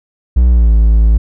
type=tone with pitch glide; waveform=triangle; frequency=61 to 54.66 Hz; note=B1 to A1; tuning=-21 to -11 cents; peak=-3 dBFS; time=0.36-1.18 s; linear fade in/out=10 ms; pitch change=-190 cents; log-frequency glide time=0.49-0.73 s; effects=none